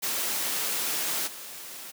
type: noise with level steps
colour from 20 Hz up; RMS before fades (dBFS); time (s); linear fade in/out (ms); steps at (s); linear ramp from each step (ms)
white; -29 / -41; 0.02-1.92; 20; 1.26; 20
effects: high-pass 200 Hz 12 dB/octave